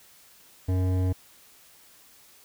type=tone with hard clipping; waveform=sine; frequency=92.4 Hz; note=F#2; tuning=2 cents flat; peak=-24 dBFS; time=0.68-1.13 s; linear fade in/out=10 ms; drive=13 dB; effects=white hiss -55 dBFS RMS until 2.44 s